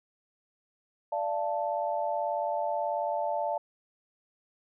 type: chord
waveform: sine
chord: D minor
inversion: none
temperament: equal with one note detuned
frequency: 587.3 / 685.7 / 880 Hz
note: D5 / F5 / A5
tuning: 0 / -32 / 0 cents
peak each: -32 dBFS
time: 1.12-3.58 s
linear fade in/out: 5 ms
effects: none